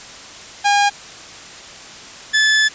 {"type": "tone pair in turn", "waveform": "sawtooth", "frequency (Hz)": [813, 1733.2], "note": ["G#5", "A6"], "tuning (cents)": [-37, -27], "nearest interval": "octave + minor second", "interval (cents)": 1310, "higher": "second", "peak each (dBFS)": -8, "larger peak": "neither", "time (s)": [[0.64, 0.9], [2.33, 2.69]], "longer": "second", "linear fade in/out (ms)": 20, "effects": ["white hiss -36 dBFS RMS until 2.74 s", "resampled to 16000 Hz"]}